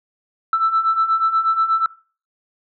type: beating tone pair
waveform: sine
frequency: 1318.5 / 1326.8 Hz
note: E6 / E6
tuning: 0 / +11 cents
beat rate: 8.3 Hz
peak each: -20 / -15 dBFS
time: 0.53-1.86 s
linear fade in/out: 2 ms
effects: noise-tail reverb RT60 0.4 s tail -21 dB re dry + tanh soft clip ceiling -9 dBFS